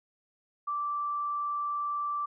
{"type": "tone", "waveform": "sine", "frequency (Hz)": 1169, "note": "D6", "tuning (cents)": -8, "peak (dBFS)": -29, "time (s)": [0.67, 2.26], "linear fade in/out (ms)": 10, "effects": []}